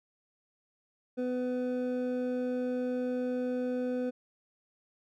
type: tone pair together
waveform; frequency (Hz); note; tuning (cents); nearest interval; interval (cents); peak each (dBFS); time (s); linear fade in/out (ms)
triangle; 250.4 / 500.8; B3 / B4; +24 / +24; octave; 1200; -30 / -31; 1.17-4.11; 20
effects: none